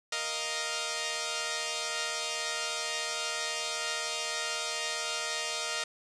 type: chord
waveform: 5% pulse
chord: Bb suspended fourth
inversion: none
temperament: equal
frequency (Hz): 466.2 / 622.3 / 698.5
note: Bb4 / Eb5 / F5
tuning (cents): 0 / 0 / 0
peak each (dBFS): -26 / -23 / -26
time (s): 0.12-5.84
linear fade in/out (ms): 5
effects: resampled to 22050 Hz + 8-bit